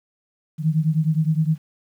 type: beating tone pair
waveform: sine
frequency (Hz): 154.1 / 163.8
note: D#3 / E3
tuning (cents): -16 / -11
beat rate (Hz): 9.7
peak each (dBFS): -19 / -21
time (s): 0.58-1.58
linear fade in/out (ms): 50
effects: 9-bit